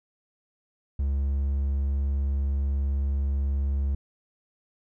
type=tone; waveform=triangle; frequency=69.3 Hz; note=C#2; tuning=in tune; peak=-21 dBFS; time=0.99-3.95 s; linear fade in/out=5 ms; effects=none